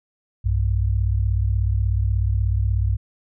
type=tone pair together; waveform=sine; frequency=61.74 / 98.24 Hz; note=B1 / G2; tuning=0 / +4 cents; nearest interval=minor sixth; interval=804 cents; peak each=-20 dBFS; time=0.44-2.97 s; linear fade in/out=20 ms; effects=none